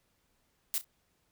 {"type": "noise with echo", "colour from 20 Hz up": "blue", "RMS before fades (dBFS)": -31, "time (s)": [0.74, 0.78], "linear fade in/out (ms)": 0, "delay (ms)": 32, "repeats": 2, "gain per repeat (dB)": -14, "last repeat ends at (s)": 0.844, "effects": ["pink hiss -74 dBFS RMS until 1.31 s"]}